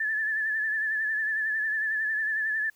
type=tone with vibrato; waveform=sine; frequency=1743 Hz; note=A6; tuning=17 cents flat; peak=-25 dBFS; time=0-2.7 s; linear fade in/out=5 ms; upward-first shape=sine; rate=11 Hz; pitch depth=47 cents each way; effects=white hiss -65 dBFS RMS until 2.75 s